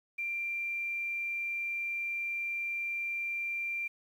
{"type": "tone with quantisation", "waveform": "sine", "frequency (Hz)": 2370, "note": "D7", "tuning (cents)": 15, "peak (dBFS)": -32, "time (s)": [0.18, 3.88], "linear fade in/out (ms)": 10, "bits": 10, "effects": []}